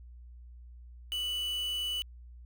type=tone with quantisation; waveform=triangle; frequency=2967 Hz; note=F#7; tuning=4 cents sharp; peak=-30 dBFS; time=1.12-2.02 s; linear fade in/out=0 ms; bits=7; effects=added 60 Hz sine -47 dBFS peak until 2.45 s